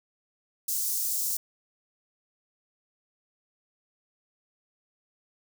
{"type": "high-pass noise", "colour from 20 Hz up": "white", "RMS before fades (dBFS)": -29, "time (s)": [0.68, 1.37], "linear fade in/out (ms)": 5, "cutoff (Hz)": 5600, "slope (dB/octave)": 24, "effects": []}